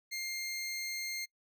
20% pulse tone, 2115 Hz, C7, 18 cents sharp, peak -31 dBFS, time 0.11-1.26 s, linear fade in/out 20 ms, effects noise-tail reverb RT60 0.1 s tail -26 dB re dry

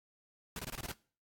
pink noise bursts, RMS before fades -41 dBFS, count 7, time 0.56-0.917 s, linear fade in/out 2 ms, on 33 ms, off 21 ms, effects noise-tail reverb RT60 0.4 s tail -20 dB re dry + AAC 64 kbps

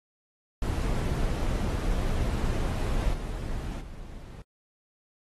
brown noise with level steps, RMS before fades -27 / -33 / -42 dBFS, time 0.62-4.42 s, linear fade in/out 2 ms, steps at 3.13 / 3.8 s, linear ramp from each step 10 ms, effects AAC 32 kbps

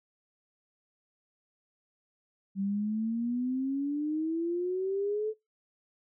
sine exponential sweep, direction up, 192.5 to 440 Hz, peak -28 dBFS, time 2.55-5.34 s, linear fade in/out 50 ms, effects noise-tail reverb RT60 0.2 s tail -22 dB re dry

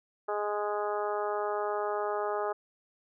harmonic tone, 207.7 Hz, G#3, in tune, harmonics 2 / 3 / 4 / 5 / 6 / 7 / 8, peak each -33 / -35 / -35 / -41 / -37 / -46 / -49 dBFS, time 0.28-2.53 s, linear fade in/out 10 ms, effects none

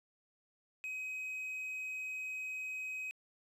triangle tone, 2529 Hz, D#7, 28 cents sharp, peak -37 dBFS, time 0.84-3.11 s, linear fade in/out 0 ms, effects resampled to 32000 Hz + 12-bit

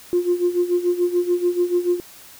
sine tone with tremolo, 353.2 Hz, F4, 20 cents sharp, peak -13 dBFS, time 0.13-2 s, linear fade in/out 0 ms, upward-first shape sine, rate 6.9 Hz, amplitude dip 80%, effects tanh soft clip ceiling -9 dBFS + white hiss -44 dBFS RMS until 2.39 s

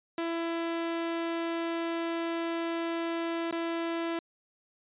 sawtooth tone with dropouts, 333.9 Hz, E4, 22 cents sharp, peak -26 dBFS, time 0.18-4.19 s, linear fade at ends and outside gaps 2 ms, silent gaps 3.512-3.525 s, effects resampled to 8000 Hz

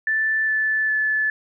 sine tone with pitch steps, 1760 / 1746.8 / 1733.8 Hz, A6 / A6 / A6, 0 / -13 / -26 cents, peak -18 dBFS, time 0.07-1.3 s, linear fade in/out 2 ms, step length 410 ms, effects none

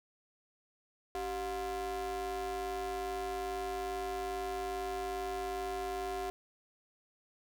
square ring-modulated tone, 166.6 Hz, E3, 19 cents sharp, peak -33 dBFS, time 1.15-6.3 s, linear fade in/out 0 ms, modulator 551 Hz, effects none

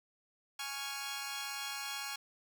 10% pulse chord, Db major, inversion second, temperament equal, 830.6 / 1108.7 / 1396.9 Hz, Ab5 / Db6 / F6, 0 / 0 / 0 cents, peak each -34 / -35 / -36 dBFS, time 0.59-2.16 s, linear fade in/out 5 ms, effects none

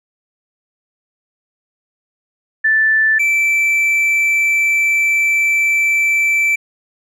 sine / triangle tone pair in turn, 1760 / 2328 Hz, A6 / D7, 0 / -16 cents, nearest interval perfect fourth, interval 484 cents, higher second, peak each -10 dBFS, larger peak neither, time 2.64-3.19 / 3.19-6.56 s, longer second, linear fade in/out 10 ms, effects none

